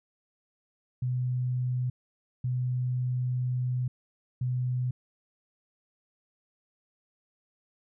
sine tone bursts at uneven times, 125.6 Hz, B2, 30 cents sharp, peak -26 dBFS, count 3, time 1.02-1.9 / 2.44-3.88 / 4.41-4.91 s, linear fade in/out 5 ms, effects none

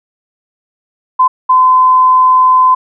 sine tone bursts at uneven times, 1023 Hz, C6, 39 cents flat, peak -4 dBFS, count 2, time 1.19-1.28 / 1.49-2.75 s, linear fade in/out 10 ms, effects none

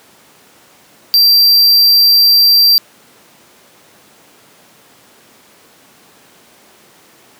square tone, 4709 Hz, D8, 4 cents sharp, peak -6 dBFS, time 1.14-2.78 s, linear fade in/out 0 ms, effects pink hiss -45 dBFS RMS until 7.39 s + high-pass 200 Hz 12 dB/octave

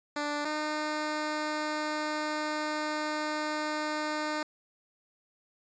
10% pulse tone pair in turn, 293.7 / 304.4 Hz, D4 / D#4, 0 / -38 cents, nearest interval minor second, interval 62 cents, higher second, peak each -22 dBFS, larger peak neither, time 0.16-0.45 / 0.45-4.43 s, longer second, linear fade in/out 5 ms, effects resampled to 16000 Hz

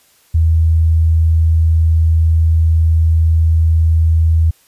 sine tone, 81 Hz, E2, 30 cents flat, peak -8 dBFS, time 0.34-4.51 s, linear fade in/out 10 ms, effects white hiss -52 dBFS RMS until 4.67 s + resampled to 32000 Hz

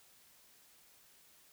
silence, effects white hiss -64 dBFS RMS until 1.52 s

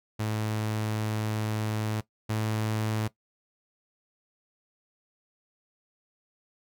sawtooth tone pair in turn, 108.2 / 108.95 Hz, A2 / A2, -29 / -17 cents, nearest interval unison, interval 12 cents, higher second, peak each -24 / -23 dBFS, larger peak second, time 0.19-2.01 / 2.29-3.08 s, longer first, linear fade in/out 10 ms, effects noise-tail reverb RT60 0.1 s tail -17 dB re dry

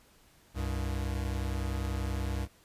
square tone pair together, 66 / 96.52 Hz, C2 / G2, +16 / -26 cents, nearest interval perfect fifth, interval 658 cents, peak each -33 / -36 dBFS, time 0.54-2.48 s, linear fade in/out 50 ms, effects pink hiss -62 dBFS RMS until 2.64 s + resampled to 32000 Hz

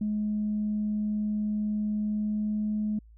sine tone with pitch glide, 211 to 212.2 Hz, G#3 to G#3, +28 to +38 cents, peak -25 dBFS, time 0.01-2.99 s, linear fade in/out 5 ms, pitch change +10 cents, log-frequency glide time 2.01-2.71 s, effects tanh soft clip ceiling -21 dBFS + added 55 Hz sine -50 dBFS peak until 3.17 s

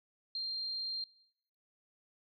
sine tone, 4186 Hz, C8, in tune, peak -35 dBFS, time 0.35-1.04 s, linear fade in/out 2 ms, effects noise-tail reverb RT60 0.9 s tail -23 dB re dry

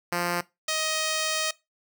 5% pulse tone pair in turn, 174.61 / 627.5 Hz, F3 / D#5, 0 / +15 cents, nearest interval octave + minor seventh, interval 2215 cents, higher second, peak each -14 dBFS, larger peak neither, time 0.12-0.41 / 0.68-1.51 s, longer second, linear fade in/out 5 ms, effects noise-tail reverb RT60 0.2 s tail -19 dB re dry

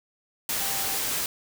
sine tone in noise, 784 Hz, G5, in tune, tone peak -38 dBFS, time 0.6-0.97 s, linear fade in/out 2 ms, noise white, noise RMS -28 dBFS, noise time 0.49-1.26 s, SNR -13 dB, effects none

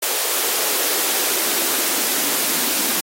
white noise with high-pass filter sweep, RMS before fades -20 dBFS, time 0.02-3.01 s, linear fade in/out 10 ms, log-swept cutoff 460 to 240 Hz, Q 2.4, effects AAC 48 kbps

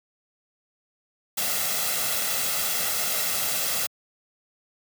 white noise with comb filter, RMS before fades -26 dBFS, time 1.37-3.87 s, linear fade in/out 10 ms, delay 1.5 ms, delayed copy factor +0.6, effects high-pass 150 Hz 12 dB/octave

